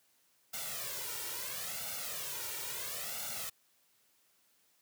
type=noise with flanger; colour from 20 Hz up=white; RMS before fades=-40 dBFS; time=0.53-3.5 s; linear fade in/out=10 ms; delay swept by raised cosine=1.4 to 2.17 ms; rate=0.74 Hz; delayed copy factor=+0.9; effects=white hiss -71 dBFS RMS until 4.81 s + high-pass 100 Hz 12 dB/octave